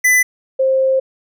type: tone pair in turn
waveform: square / sine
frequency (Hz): 2001 / 528.9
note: B6 / C5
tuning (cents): +22 / +19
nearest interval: octave + major seventh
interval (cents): 2303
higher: first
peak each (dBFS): -10 / -11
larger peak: first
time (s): 0.04-0.23 / 0.59-1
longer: second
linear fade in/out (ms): 10
effects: none